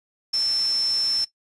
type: tone in noise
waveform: sine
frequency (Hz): 5340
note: E8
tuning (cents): +22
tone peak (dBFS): -19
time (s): 0.33-1.25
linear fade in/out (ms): 10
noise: white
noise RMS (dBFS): -37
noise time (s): 0.33-1.25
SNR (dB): +15
effects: noise-tail reverb RT60 0.1 s tail -17 dB re dry + resampled to 24000 Hz